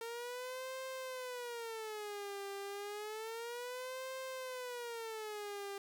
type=tone with vibrato; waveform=sawtooth; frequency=456.1 Hz; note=A#4; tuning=38 cents flat; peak=-38 dBFS; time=0.01-5.78 s; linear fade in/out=2 ms; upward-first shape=sine; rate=0.3 Hz; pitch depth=240 cents each way; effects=none